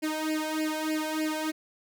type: tone with flanger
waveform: sawtooth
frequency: 311.1 Hz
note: D#4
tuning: in tune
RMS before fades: -30 dBFS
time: 0.02-1.52 s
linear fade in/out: 20 ms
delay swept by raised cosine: 0.4 to 1.31 ms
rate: 3.3 Hz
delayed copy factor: +0.95
effects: none